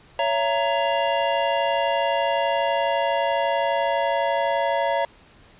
square chord, A# diminished, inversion first, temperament just, 559.4 / 671.3 / 932.3 Hz, C#5 / E5 / A#5, +16 / +31 / 0 cents, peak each -25 dBFS, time 0.19-5.05 s, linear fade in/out 2 ms, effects pink hiss -52 dBFS RMS until 5.59 s + resampled to 8000 Hz

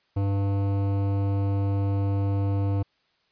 sine tone with hard clipping, 99.1 Hz, G2, 19 cents sharp, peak -24 dBFS, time 0.16-2.83 s, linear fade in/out 10 ms, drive 15 dB, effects white hiss -68 dBFS RMS until 3.31 s + resampled to 11025 Hz

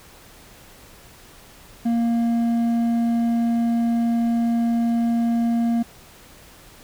sine tone with hard clipping, 233.1 Hz, A#3, in tune, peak -19 dBFS, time 1.85-5.83 s, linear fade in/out 10 ms, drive 5 dB, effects pink hiss -47 dBFS RMS until 6.83 s

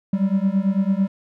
triangle beating tone pair, 190 / 199 Hz, F#3 / G3, +46 / +26 cents, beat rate 9 Hz, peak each -18 dBFS, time 0.13-1.08 s, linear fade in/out 5 ms, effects none

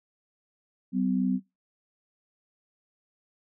sine tone pair together, 190.36 / 254.1 Hz, F#3 / B3, +49 / +49 cents, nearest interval perfect fourth, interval 500 cents, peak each -26 dBFS, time 0.92-1.4 s, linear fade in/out 50 ms, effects noise-tail reverb RT60 0.2 s tail -19 dB re dry

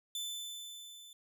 sawtooth tone with level ramp, 3520 Hz, A7, in tune, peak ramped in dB -33 to -49 dBFS, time 0.15-1.13 s, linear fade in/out 2 ms, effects none

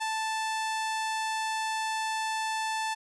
sawtooth tone, 880 Hz, A5, in tune, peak -25 dBFS, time 0-2.95 s, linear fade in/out 20 ms, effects resampled to 24000 Hz

